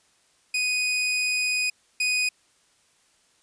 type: tone pair in turn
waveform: sawtooth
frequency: 2489 / 2489 Hz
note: D#7 / D#7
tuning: 0 / 0 cents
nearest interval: unison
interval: 0 cents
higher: neither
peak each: -19 / -18 dBFS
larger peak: second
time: 0.54-1.7 / 2-2.29 s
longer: first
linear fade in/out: 5 ms
effects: white hiss -63 dBFS RMS until 3.42 s + resampled to 22050 Hz